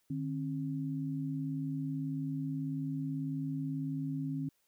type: tone pair together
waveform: sine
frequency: 151.03 / 269.3 Hz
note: D3 / C#4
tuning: +49 / -50 cents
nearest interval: minor seventh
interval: 1001 cents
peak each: -36 / -36 dBFS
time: 0.1-4.49 s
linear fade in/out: 5 ms
effects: white hiss -75 dBFS RMS until 4.67 s